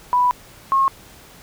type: tone pair in turn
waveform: sine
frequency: 987.8 / 1081.3 Hz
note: B5 / C#6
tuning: 0 / -43 cents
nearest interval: major second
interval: 157 cents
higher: second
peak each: -13 dBFS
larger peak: neither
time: 0.13-0.31 / 0.72-0.88 s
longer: first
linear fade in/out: 0 ms
effects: pink hiss -45 dBFS RMS until 1.42 s